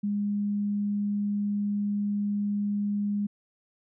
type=tone; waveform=sine; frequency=204.7 Hz; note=G#3; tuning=25 cents flat; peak=-25 dBFS; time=0.03-3.27 s; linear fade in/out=10 ms; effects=none